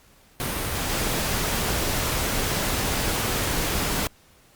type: noise with level steps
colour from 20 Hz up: pink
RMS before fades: -27 / -25 dBFS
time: 0.4-4.07 s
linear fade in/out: 0 ms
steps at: 0.89 s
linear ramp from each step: 10 ms
effects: pink hiss -56 dBFS RMS until 4.55 s + Opus 48 kbps